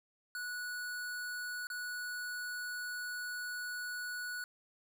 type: tone with dropouts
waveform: square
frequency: 1470 Hz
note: F#6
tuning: 12 cents flat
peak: -39 dBFS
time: 0.35-4.44 s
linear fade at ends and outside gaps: 1 ms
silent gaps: 1.67-1.701 s
effects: none